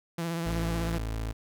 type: tone with vibrato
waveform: sawtooth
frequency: 167.6 Hz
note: E3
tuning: 29 cents sharp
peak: -26 dBFS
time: 0.18-0.98 s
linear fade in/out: 5 ms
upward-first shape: sine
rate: 16 Hz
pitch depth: 33 cents each way
type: tone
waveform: 30% pulse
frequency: 55 Hz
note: A1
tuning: in tune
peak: -28 dBFS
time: 0.45-1.33 s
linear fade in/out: 20 ms
effects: none